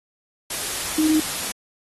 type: tone in noise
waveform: sine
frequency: 311.1 Hz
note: D#4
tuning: in tune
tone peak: -16 dBFS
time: 0.98-1.2 s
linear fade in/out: 5 ms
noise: white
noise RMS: -27 dBFS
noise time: 0.5-1.52 s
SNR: +8 dB
effects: AAC 32 kbps